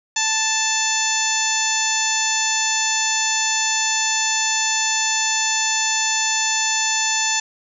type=harmonic tone; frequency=880 Hz; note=A5; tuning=in tune; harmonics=1 / 2 / 3 / 4 / 5 / 6 / 7 / 8; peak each=-26 / -26 / -26 / -27 / -29 / -29 / -24 / -24 dBFS; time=0.16-7.4 s; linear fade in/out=5 ms; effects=none